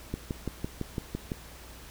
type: click train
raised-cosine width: 3 ms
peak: -18 dBFS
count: 8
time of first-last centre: 0.14-1.318 s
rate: 5.94 Hz
effects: added 59 Hz sine -50 dBFS peak until 1.9 s + pink hiss -49 dBFS RMS until 1.9 s